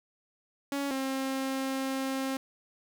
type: tone pair in turn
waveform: sawtooth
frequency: 280 / 266.9 Hz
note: C#4 / C4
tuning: +18 / +35 cents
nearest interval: minor second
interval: 83 cents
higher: first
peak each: -26 dBFS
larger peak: neither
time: 0.72-0.91 / 0.91-2.37 s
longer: second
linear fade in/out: 2 ms
effects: none